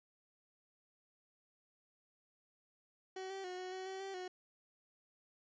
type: tone with pitch steps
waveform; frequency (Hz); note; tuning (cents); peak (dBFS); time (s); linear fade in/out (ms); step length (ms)
30% pulse; 377.4 / 387 / 364 / 368.3 / 375 / 381.6 / 388.5 / 366; F#4 / G4 / F#4 / F#4 / F#4 / G4 / G4 / F#4; +34 / -22 / -28 / -8 / +23 / -47 / -16 / -19; -40; 3.16-4.28; 5; 140
effects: resampled to 16000 Hz